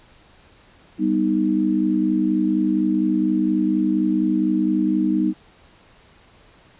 sine chord, G augmented, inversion none, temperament equal, 196 / 246.9 / 311.1 Hz, G3 / B3 / D#4, 0 / 0 / 0 cents, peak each -22 / -23 / -19 dBFS, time 0.98-5.34 s, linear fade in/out 50 ms, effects pink hiss -52 dBFS RMS until 6.79 s + resampled to 8000 Hz

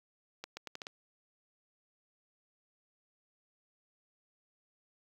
accelerating click train, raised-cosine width 0.2 ms, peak -24 dBFS, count 6, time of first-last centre 0.44-0.869 s, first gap 130 ms, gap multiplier 0.79, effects high-pass 200 Hz 12 dB/octave + 9-bit

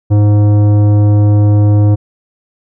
sine tone with tanh clipping, 103.83 Hz, G#2, in tune, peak -7 dBFS, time 0.1-1.96 s, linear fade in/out 20 ms, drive 13 dB, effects none

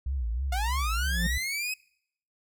sine tone with vibrato, 61.9 Hz, B1, 5 cents sharp, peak -27 dBFS, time 0.06-1.38 s, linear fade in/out 5 ms, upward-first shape sine, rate 3.2 Hz, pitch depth 190 cents each way
sawtooth linear sweep, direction up, 697 to 2567 Hz, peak -26 dBFS, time 0.52-1.74 s, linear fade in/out 5 ms
triangle tone with exponential growth, 174.61 Hz, F3, in tune, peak -23 dBFS, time 0.89-1.27 s, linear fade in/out 5 ms, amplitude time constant 81 ms
effects noise-tail reverb RT60 0.7 s tail -25 dB re dry

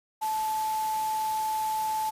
sine tone in noise, 870 Hz, A5, 20 cents flat, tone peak -26 dBFS, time 0.21-2.11 s, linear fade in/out 20 ms, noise white, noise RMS -40 dBFS, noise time 0.21-2.11 s, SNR +11 dB, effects resampled to 32000 Hz

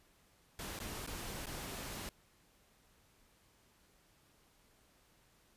pink noise with dropouts, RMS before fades -44 dBFS, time 0.59-2.09 s, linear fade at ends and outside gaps 1 ms, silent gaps 0.79-0.801 / 1.064-1.074 / 1.458-1.468 s, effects pink hiss -69 dBFS RMS until 5.56 s + resampled to 32000 Hz

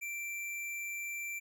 square tone, 2349 Hz, D7, in tune, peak -38 dBFS, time 0.01-1.4 s, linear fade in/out 20 ms, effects none

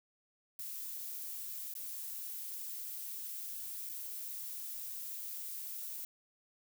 violet noise with dropouts, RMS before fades -43 dBFS, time 0.59-6.05 s, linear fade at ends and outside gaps 1 ms, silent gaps 1.738-1.752 / 3.891-3.895 s, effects none

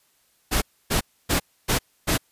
pink noise bursts, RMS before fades -21 dBFS, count 5, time 0.51-2.18 s, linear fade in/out 20 ms, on 110 ms, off 280 ms, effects white hiss -64 dBFS RMS until 2.31 s + resampled to 32000 Hz

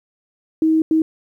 sine tone bursts at uneven times, 318 Hz, D#4, 38 cents sharp, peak -12 dBFS, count 2, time 0.62-0.82 / 0.91-1.02 s, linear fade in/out 2 ms, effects 9-bit

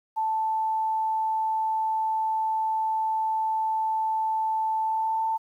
sine tone with pitch glide, 880 to 889.7 Hz, A5 to A5, 0 to +19 cents, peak -23 dBFS, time 0.16-5.38 s, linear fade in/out 20 ms, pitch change +19 cents, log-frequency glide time 4.82-5.24 s, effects 10-bit

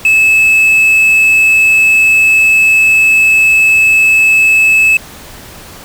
triangle tone with quantisation, 2600 Hz, E7, 24 cents flat, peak -3 dBFS, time 0.05-4.97 s, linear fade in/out 2 ms, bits 5, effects pink hiss -32 dBFS RMS until 5.84 s

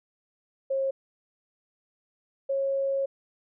sine tone pair in turn, 539 / 546.2 Hz, C#5 / C#5, -49 / -26 cents, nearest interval unison, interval 23 cents, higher second, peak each -24 / -24 dBFS, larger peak neither, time 0.7-0.91 / 2.49-3.06 s, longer second, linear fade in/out 10 ms, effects none

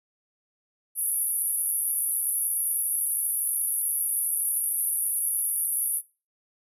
pink band-pass noise, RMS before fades -27 dBFS, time 0.95-6.02 s, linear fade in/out 50 ms, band 10000 to 12000 Hz, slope 96 dB/octave, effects noise-tail reverb RT60 0.3 s tail -19 dB re dry

